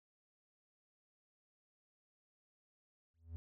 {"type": "tone with exponential growth", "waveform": "triangle", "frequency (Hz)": 82.41, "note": "E2", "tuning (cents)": 0, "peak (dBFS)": -38, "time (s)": [3.14, 3.36], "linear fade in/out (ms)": 0, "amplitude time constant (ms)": 46, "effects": []}